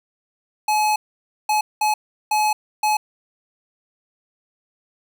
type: tone bursts at uneven times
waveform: square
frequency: 851 Hz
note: G#5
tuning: 42 cents sharp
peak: -17 dBFS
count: 5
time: 0.68-0.96 / 1.49-1.61 / 1.81-1.94 / 2.31-2.53 / 2.83-2.97 s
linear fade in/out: 5 ms
effects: none